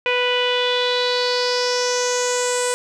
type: tone with low-pass filter sweep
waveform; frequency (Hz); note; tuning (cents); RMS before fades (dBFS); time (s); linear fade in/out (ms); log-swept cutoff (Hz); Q
sawtooth; 493.9; B4; 0; -20; 0.06-2.74; 0; 2600 to 8500; 5.2
effects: none